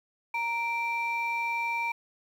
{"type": "tone pair together", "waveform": "sine", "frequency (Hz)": [931.8, 2348], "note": ["A#5", "D7"], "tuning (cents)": [-1, -1], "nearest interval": "octave + major third", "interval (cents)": 1600, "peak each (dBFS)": [-29, -29], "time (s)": [0.34, 1.92], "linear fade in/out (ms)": 5, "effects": ["tanh soft clip ceiling -22 dBFS", "9-bit"]}